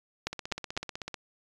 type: two click trains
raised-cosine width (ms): 0.2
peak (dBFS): -12 / -19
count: 3 / 14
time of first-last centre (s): 0.27-0.775 / 0.33-1.143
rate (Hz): 3.96 / 16
effects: resampled to 24000 Hz